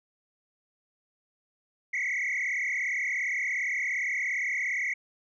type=tone with frequency modulation; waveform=sine; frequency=2093 Hz; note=C7; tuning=in tune; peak=-25 dBFS; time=1.93-4.94 s; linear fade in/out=10 ms; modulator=37.3 Hz; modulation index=4; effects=tanh soft clip ceiling -25 dBFS